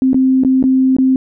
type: tone with dropouts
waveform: sine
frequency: 261.6 Hz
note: C4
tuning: in tune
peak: -8 dBFS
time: 0.02-1.16 s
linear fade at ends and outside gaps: 1 ms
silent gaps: 0.132-0.144 / 0.436-0.448 / 0.627-0.639 / 0.966-0.985 s
effects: none